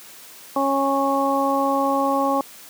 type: harmonic tone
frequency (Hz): 275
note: C#4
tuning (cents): -14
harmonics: 1 / 2 / 3 / 4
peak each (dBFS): -23 / -23 / -23 / -23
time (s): 0.56-2.41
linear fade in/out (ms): 2
effects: white hiss -43 dBFS RMS until 2.69 s + high-pass 150 Hz 12 dB/octave